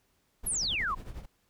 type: noise with tremolo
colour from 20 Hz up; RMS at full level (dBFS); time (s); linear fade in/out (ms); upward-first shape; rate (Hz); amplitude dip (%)
brown; -38; 0.43-1.26; 10; triangle; 11; 80
type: exponential sweep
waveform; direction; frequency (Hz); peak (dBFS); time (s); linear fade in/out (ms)
sine; down; 11840 to 993; -28; 0.46-0.95; 10
effects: pink hiss -72 dBFS RMS until 1.49 s